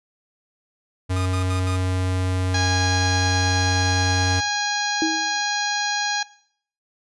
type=tone; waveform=square; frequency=92.5 Hz; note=F#2; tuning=in tune; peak=-21 dBFS; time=1.09-4.41 s; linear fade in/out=20 ms
type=tone bursts; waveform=sawtooth; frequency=1228 Hz; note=D#6; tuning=23 cents flat; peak=-27 dBFS; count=4; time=1.16-1.767 s; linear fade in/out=5 ms; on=100 ms; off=69 ms
type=harmonic tone; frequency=823 Hz; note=G#5; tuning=16 cents flat; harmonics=1 / 2 / 3 / 4 / 5 / 6 / 7 / 8; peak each=-27 / -26 / -32 / -33 / -29 / -34 / -33 / -33 dBFS; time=2.54-6.23 s; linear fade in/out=5 ms
type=tone with exponential decay; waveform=sine; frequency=320 Hz; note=D#4; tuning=49 cents sharp; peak=-17 dBFS; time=5.02-5.43 s; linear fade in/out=1 ms; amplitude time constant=89 ms
effects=noise-tail reverb RT60 0.6 s tail -19 dB re dry + resampled to 24000 Hz